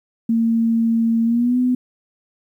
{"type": "tone with pitch glide", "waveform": "sine", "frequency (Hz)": [228.4, 250.5], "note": ["A#3", "B3"], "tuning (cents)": [-35, 25], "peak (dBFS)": -14, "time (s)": [0.29, 1.75], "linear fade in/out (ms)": 5, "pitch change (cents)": 160, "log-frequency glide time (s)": [1.24, 1.58], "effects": ["9-bit"]}